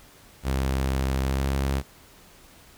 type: tone with pitch glide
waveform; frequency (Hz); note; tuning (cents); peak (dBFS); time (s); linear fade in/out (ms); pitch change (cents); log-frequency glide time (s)
sawtooth; 66.4 to 67.83; C2 to C#2; +26 to -37; -19; 0.43-1.83; 50; +37; 1.24-1.47
effects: pink hiss -52 dBFS RMS until 2.77 s